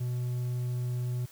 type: tone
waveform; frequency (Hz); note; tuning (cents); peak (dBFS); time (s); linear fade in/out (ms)
triangle; 123.47; B2; 0; -27; 0-1.26; 10
effects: white hiss -55 dBFS RMS until 1.31 s